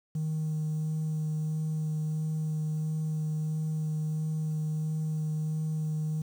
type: tone with vibrato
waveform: triangle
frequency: 155.56 Hz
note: D#3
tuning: in tune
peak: -25 dBFS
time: 0.15-6.22 s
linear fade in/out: 5 ms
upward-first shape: sine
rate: 1.5 Hz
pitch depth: 10 cents each way
effects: tanh soft clip ceiling -24 dBFS + 9-bit